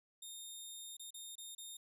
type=tone with dropouts; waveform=15% pulse; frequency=3670 Hz; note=A#7; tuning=28 cents flat; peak=-40 dBFS; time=0.22-1.77 s; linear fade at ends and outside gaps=5 ms; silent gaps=0.969-0.995 / 1.106-1.142 / 1.355-1.38 / 1.55-1.58 s; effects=resampled to 32000 Hz